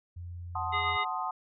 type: tone with pitch glide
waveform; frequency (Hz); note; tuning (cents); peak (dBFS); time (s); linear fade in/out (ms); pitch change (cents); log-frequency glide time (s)
sine; 87.31 to 86.61; F2 to F2; 0 to -14; -38; 0.16-0.97; 10; -14; 0.49-0.7
type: chord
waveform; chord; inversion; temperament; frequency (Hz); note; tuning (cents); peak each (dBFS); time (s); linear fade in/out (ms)
sine; F# diminished seventh; none; equal; 740 / 880 / 1046.5 / 1244.5; F#5 / A5 / C6 / Eb6; 0 / 0 / 0 / 0; -36; 0.55-1.31; 5
type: harmonic tone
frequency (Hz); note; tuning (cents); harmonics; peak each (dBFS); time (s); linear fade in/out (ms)
411.9; G#4; -14; 1 / 3 / 5 / 7 / 9; -44 / -33 / -32 / -41 / -38; 0.72-1.05; 20
effects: none